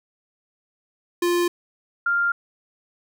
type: tone pair in turn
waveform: square / sine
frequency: 349.2 / 1396.8 Hz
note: F4 / F6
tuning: 0 / 0 cents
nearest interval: 2 octaves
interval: 2400 cents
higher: second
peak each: -19 / -18 dBFS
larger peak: second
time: 1.22-1.48 / 2.06-2.32 s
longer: neither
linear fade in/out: 5 ms
effects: none